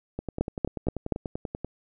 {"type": "two click trains", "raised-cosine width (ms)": 2, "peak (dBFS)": [-18, -10], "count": [16, 4], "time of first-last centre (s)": [[0.19, 1.646], [0.41, 1.123]], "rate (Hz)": [10.3, 4.21], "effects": []}